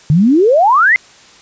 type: exponential sweep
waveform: sine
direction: up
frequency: 140.5 to 2121 Hz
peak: -6 dBFS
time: 0.1-0.96 s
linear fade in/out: 0 ms
effects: white hiss -42 dBFS RMS until 1.41 s + resampled to 16000 Hz